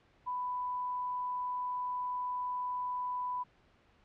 sine tone, 994 Hz, B5, 11 cents sharp, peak -33 dBFS, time 0.26-3.44 s, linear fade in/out 20 ms, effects pink hiss -66 dBFS RMS until 4.04 s + low-pass 3000 Hz 12 dB/octave

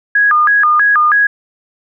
sine tone with vibrato, 1421 Hz, F6, 30 cents sharp, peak -7 dBFS, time 0.15-1.27 s, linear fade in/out 5 ms, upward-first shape square, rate 3.1 Hz, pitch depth 270 cents each way, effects none

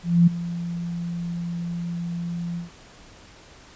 sine tone with ADSR envelope, 171.6 Hz, F3, 30 cents flat, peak -10 dBFS, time 0.03-2.7 s, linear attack 240 ms, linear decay 12 ms, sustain -16 dB, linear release 130 ms, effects pink hiss -48 dBFS RMS until 3.75 s + resampled to 16000 Hz

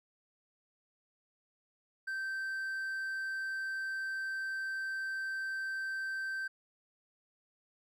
triangle tone, 1557 Hz, G6, 12 cents flat, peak -33 dBFS, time 2.07-6.48 s, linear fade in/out 10 ms, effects none

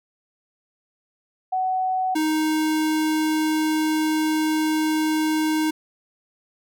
sine / square tone pair in turn, 748 / 311.7 Hz, F#5 / D#4, +19 / +3 cents, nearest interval octave + minor third, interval 1516 cents, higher first, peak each -20 dBFS, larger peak neither, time 1.52-2.15 / 2.15-5.71 s, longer second, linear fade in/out 10 ms, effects none

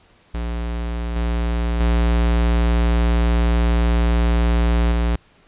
square tone with level steps, 58.27 Hz, A#1, in tune, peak -23 / -19 / -15 / -17 dBFS, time 0.34-5.16 s, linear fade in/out 5 ms, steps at 1.16 / 1.8 / 4.92 s, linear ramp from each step 2 ms, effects pink hiss -54 dBFS RMS until 5.47 s + resampled to 8000 Hz

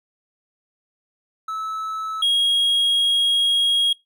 triangle tone pair in turn, 1303 / 3283 Hz, E6 / G#7, -20 / -21 cents, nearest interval octave + major third, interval 1599 cents, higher second, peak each -23 / -14 dBFS, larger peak second, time 1.48-2.22 / 2.22-3.93 s, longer second, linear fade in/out 5 ms, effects noise-tail reverb RT60 0.2 s tail -24 dB re dry

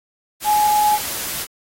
sine tone in noise, 841 Hz, G#5, 22 cents sharp, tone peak -13 dBFS, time 0.44-0.99 s, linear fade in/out 50 ms, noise white, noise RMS -26 dBFS, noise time 0.4-1.47 s, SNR +10 dB, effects AAC 48 kbps

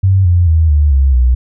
sine tone with pitch steps, 95.7 / 87.76 / 80.47 / 73.79 / 67.67 / 62.05 Hz, G2 / F2 / E2 / D2 / C#2 / B1, -41 / +9 / -41 / +9 / -41 / +9 cents, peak -6 dBFS, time 0.03-1.35 s, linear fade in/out 10 ms, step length 220 ms, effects none

